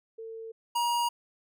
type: tone pair in turn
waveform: sine / square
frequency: 450 / 950.5 Hz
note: A4 / A#5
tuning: +39 / +33 cents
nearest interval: octave + minor second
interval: 1294 cents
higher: second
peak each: -38 / -26 dBFS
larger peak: second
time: 0.18-0.52 / 0.75-1.09 s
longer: neither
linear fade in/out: 10 ms
effects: none